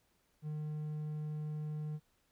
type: tone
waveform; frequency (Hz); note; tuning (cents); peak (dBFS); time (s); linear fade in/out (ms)
triangle; 152.1; D#3; -39; -35; 0.42-2; 50
effects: pink hiss -75 dBFS RMS until 2.31 s